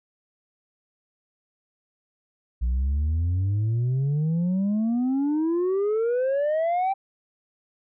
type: exponential sweep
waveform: sine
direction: up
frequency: 58.27 to 790 Hz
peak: -18 dBFS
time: 2.61-6.94 s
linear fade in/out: 20 ms
effects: tanh soft clip ceiling -20 dBFS